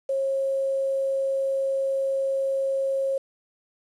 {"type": "tone with quantisation", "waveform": "sine", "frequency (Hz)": 541, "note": "C#5", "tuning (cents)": -42, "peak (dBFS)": -22, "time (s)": [0.09, 3.18], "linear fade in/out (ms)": 5, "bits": 8, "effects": ["resampled to 24000 Hz"]}